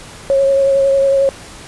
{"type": "tone with vibrato", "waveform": "sine", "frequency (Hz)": 547, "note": "C#5", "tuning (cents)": -23, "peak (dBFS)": -9, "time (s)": [0.3, 1.29], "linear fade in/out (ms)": 0, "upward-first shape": "triangle", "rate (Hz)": 11, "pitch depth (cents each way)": 22, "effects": ["pink hiss -35 dBFS RMS until 1.67 s", "resampled to 24000 Hz"]}